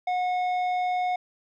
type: tone with tanh clipping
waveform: sine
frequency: 727 Hz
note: F#5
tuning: 31 cents flat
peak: -25 dBFS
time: 0.07-1.16 s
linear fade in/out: 5 ms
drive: 9 dB
effects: none